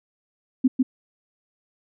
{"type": "tone with echo", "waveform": "sine", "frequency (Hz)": 258.9, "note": "C4", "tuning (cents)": -18, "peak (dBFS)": -13, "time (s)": [0.64, 0.68], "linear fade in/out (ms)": 10, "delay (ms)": 150, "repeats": 1, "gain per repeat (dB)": -2, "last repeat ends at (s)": 0.83, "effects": []}